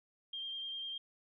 sine tone with vibrato, 3189 Hz, G7, 29 cents sharp, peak -39 dBFS, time 0.33-0.98 s, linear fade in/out 5 ms, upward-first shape square, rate 10 Hz, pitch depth 13 cents each way, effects none

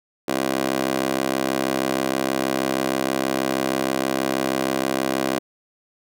15% pulse tone with high-pass filter, 66.3 Hz, C2, 23 cents sharp, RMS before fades -23 dBFS, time 0.28-5.39 s, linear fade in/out 5 ms, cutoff 380 Hz, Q 2, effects none

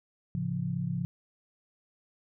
sine chord, A augmented, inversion none, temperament equal, 110 / 138.59 / 174.61 Hz, A2 / C#3 / E#3, 0 / 0 / 0 cents, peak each -37 / -33 / -32 dBFS, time 0.35-1.05 s, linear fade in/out 0 ms, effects none

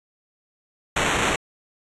white noise with sample-and-hold, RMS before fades -22 dBFS, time 0.96-1.36 s, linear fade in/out 5 ms, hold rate 4900 Hz, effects resampled to 24000 Hz

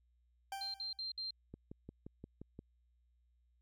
40% pulse tone with exponential decay, 784 Hz, G5, in tune, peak -38 dBFS, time 0.52-1.03 s, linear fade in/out 2 ms, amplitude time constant 110 ms
sine tone bursts, 4162 Hz, C8, 10 cents flat, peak -39 dBFS, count 4, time 0.61-1.307 s, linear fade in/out 2 ms, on 130 ms, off 59 ms
click train, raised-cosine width 3 ms, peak -35 dBFS, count 7, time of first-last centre 1.54-2.591 s, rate 5.71 Hz
effects added 60 Hz sine -70 dBFS peak until 3.61 s

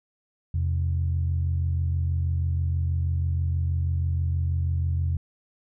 sine tone pair together, 84.58 / 130.81 Hz, E2 / C3, +45 / 0 cents, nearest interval minor sixth, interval 755 cents, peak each -22 / -29 dBFS, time 0.54-5.17 s, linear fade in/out 5 ms, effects tanh soft clip ceiling -15 dBFS

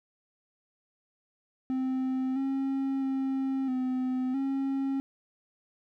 triangle tone with pitch steps, 260.3 / 270.1 / 267.3 / 256.1 / 271.3 Hz, C4 / C#4 / C4 / C4 / C#4, -9 / -45 / +37 / -37 / -37 cents, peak -25 dBFS, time 1.7-5 s, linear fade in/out 0 ms, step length 660 ms, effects none

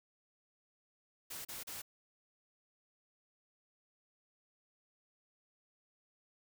white noise bursts, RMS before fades -45 dBFS, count 3, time 1.3-1.82 s, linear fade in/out 10 ms, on 150 ms, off 35 ms, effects none

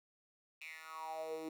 10% pulse tone with high-pass filter sweep, 159.6 Hz, D#3, 44 cents sharp, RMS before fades -45 dBFS, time 0.61-1.49 s, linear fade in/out 5 ms, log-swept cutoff 2600 to 320 Hz, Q 7.1, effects none

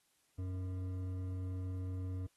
sine tone with hard clipping, 92.6 Hz, F#2, 2 cents sharp, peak -39 dBFS, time 0.38-2.27 s, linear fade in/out 10 ms, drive 9 dB, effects white hiss -75 dBFS RMS until 2.36 s + AAC 32 kbps

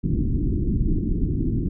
pink low-pass noise, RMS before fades -22 dBFS, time 0.03-1.69 s, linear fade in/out 10 ms, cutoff 340 Hz, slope 48 dB/octave, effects none

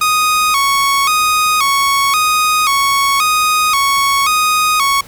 sawtooth tone with vibrato, 1174.7 Hz, D6, in tune, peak -7 dBFS, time 0.01-5.01 s, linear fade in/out 5 ms, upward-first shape square, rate 0.94 Hz, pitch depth 100 cents each way, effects pink hiss -38 dBFS RMS until 5.07 s

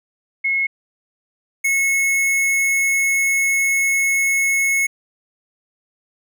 sine / square tone pair in turn, 2174 / 2187 Hz, C#7 / C#7, -34 / -24 cents, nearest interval unison, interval 10 cents, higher second, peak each -16 dBFS, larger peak neither, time 0.44-0.67 / 1.64-4.87 s, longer second, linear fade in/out 10 ms, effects none

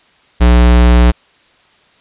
square tone, 60 Hz, B1, 49 cents flat, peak -5 dBFS, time 0.4-1.12 s, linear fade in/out 20 ms, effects white hiss -50 dBFS RMS until 2 s + resampled to 8000 Hz

